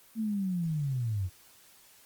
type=linear sweep; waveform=sine; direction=down; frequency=227.5 to 86.9 Hz; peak=-28 dBFS; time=0.15-1.3 s; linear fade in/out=50 ms; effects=white hiss -58 dBFS RMS until 2.05 s + Opus 24 kbps

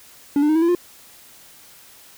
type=tone with pitch steps; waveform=triangle; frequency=285.8 / 298.1 / 310.9 / 324.3 / 338.3 / 352.9 Hz; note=D4 / D4 / D#4 / E4 / E4 / F4; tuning=-47 / +26 / -1 / -28 / +45 / +18 cents; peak=-12 dBFS; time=0.36-0.75 s; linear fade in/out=2 ms; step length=65 ms; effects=white hiss -47 dBFS RMS until 2.17 s

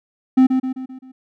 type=tone with echo; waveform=triangle; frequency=259.7 Hz; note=C4; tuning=13 cents flat; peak=-6 dBFS; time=0.37-0.47 s; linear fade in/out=10 ms; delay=130 ms; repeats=5; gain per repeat=-6 dB; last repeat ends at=1.12 s; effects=none

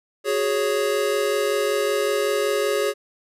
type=chord; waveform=square; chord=F# suspended second; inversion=none; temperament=equal; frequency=370 / 415.3 / 554.4 Hz; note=F#4 / G#4 / C#5; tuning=0 / 0 / 0 cents; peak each=-29 / -23 / -25 dBFS; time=0.24-2.94 s; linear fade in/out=50 ms; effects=resampled to 32000 Hz

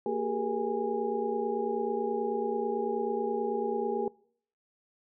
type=tone cluster; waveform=sine; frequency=230.3 / 385.8 / 415 / 472.5 / 823 Hz; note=A#3 / G4 / G#4 / A#4 / G#5; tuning=-21 / -28 / -1 / +23 / -16 cents; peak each=-36 / -34 / -32 / -35 / -36 dBFS; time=0.06-4.08 s; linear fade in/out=2 ms; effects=noise-tail reverb RT60 0.6 s tail -24 dB re dry

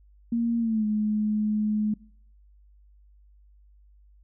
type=tone with pitch glide; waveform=sine; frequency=233.1 to 212.5 Hz; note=A#3 to G#3; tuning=0 to +40 cents; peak=-22 dBFS; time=0.32-1.94 s; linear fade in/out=5 ms; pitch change=-160 cents; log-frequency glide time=0.59-0.85 s; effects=noise-tail reverb RT60 0.6 s tail -23 dB re dry + added 50 Hz sine -53 dBFS peak until 4.23 s

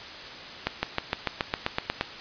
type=accelerating click train; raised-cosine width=0.3 ms; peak=-8 dBFS; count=11; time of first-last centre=0.67-2.011 s; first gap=160 ms; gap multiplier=0.96; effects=white hiss -40 dBFS RMS until 2.2 s + resampled to 11025 Hz

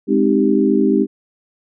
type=chord; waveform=sine; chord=Ab major seventh; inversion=none; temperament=equal; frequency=207.7 / 261.6 / 311.1 / 392 Hz; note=Ab3 / C4 / Eb4 / G4; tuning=0 / 0 / 0 / 0 cents; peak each=-17 dBFS; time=0.07-1.07 s; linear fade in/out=50 ms; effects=none

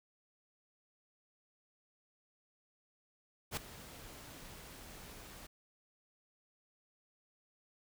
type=noise with ADSR envelope; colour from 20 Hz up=pink; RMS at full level=-35 dBFS; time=3.51-5.47 s; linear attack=61 ms; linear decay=3 ms; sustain=-17 dB; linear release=9 ms; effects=none

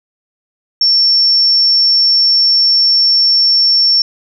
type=tone; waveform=sine; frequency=5440 Hz; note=F8; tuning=46 cents flat; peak=-7 dBFS; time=0.81-4.02 s; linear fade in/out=2 ms; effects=none

